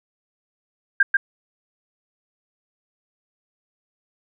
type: tone with echo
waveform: sine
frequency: 1600 Hz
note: G6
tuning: 35 cents sharp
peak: -11 dBFS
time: 1-1.03 s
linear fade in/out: 5 ms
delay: 140 ms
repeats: 1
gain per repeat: -2 dB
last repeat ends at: 1.17 s
effects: none